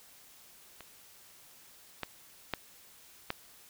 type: clicks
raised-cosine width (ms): 0.3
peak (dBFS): -30 / -18 / -15 / -16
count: 4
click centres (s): 0.807 / 2.033 / 2.537 / 3.304
effects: white hiss -57 dBFS RMS until 3.69 s